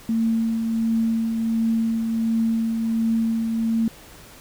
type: tone with tremolo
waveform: sine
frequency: 226.2 Hz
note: A3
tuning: 48 cents sharp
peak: -17 dBFS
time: 0.09-3.88 s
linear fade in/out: 2 ms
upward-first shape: triangle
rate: 1.4 Hz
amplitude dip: 40%
effects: pink hiss -45 dBFS RMS until 4.4 s